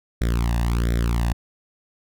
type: tone with flanger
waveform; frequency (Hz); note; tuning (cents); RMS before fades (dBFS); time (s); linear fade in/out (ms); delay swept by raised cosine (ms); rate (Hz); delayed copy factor
sawtooth; 58.27; A#1; 0; -21; 0.21-1.33; 5; 0.53 to 1.12; 1.4; +1
effects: none